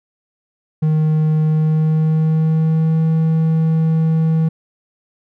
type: tone with pitch glide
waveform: triangle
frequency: 155.56 to 160.58 Hz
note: D#3 to E3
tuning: 0 to -45 cents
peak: -10 dBFS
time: 0.82-4.49 s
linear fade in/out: 10 ms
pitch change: +55 cents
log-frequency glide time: 1.44-3.02 s
effects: none